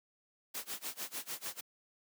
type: noise with tremolo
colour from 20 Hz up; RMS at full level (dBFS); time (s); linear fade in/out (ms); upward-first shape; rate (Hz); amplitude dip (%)
white; -39; 0.54-1.61; 10; sine; 6.7; 95
effects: high-pass 200 Hz 12 dB/octave